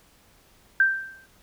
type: tone with exponential decay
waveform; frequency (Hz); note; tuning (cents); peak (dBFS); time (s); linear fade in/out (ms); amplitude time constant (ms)
sine; 1568; G6; 0; -13; 0.8-1.26; 2; 98
effects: pink hiss -58 dBFS RMS until 1.42 s